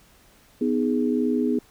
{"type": "chord", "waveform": "sine", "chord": "G# minor", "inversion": "first", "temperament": "just", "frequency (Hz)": [249.2, 311.5, 415.3], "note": ["B3", "D#4", "G#4"], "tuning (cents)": [16, 2, 0], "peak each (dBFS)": [-22, -26, -26], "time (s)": [0.61, 1.59], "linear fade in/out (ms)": 5, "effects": ["pink hiss -56 dBFS RMS until 1.7 s"]}